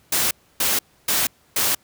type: noise bursts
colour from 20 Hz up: white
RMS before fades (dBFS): -20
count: 4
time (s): 0.12-1.75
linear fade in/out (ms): 5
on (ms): 190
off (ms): 290
effects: pink hiss -58 dBFS RMS until 1.83 s + high-pass 60 Hz 12 dB/octave